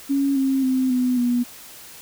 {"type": "tone with pitch steps", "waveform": "sine", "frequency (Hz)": [277.2, 268.2, 259.5, 251.1, 243], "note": ["C#4", "C4", "C4", "B3", "B3"], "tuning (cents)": [0, 43, -14, 29, -28], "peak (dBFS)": -17, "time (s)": [0.09, 1.44], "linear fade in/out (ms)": 20, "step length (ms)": 270, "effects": ["white hiss -42 dBFS RMS until 2.01 s"]}